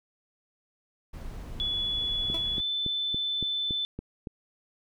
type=noise; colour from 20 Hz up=brown; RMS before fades=-39 dBFS; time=1.13-2.61 s; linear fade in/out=10 ms
type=tone with pitch glide; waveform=sine; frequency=3414 to 3520 Hz; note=G#7 to A7; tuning=+47 to 0 cents; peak=-27 dBFS; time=1.6-3.85 s; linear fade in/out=0 ms; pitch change=+53 cents; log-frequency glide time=2.56-2.62 s
type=click train; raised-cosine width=3 ms; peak=-22 dBFS; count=8; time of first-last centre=2.3-4.272 s; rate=3.55 Hz
type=tone with exponential decay; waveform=20% pulse; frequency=329.6 Hz; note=E4; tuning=in tune; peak=-29 dBFS; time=2.34-2.49 s; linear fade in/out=2 ms; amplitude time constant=31 ms
effects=none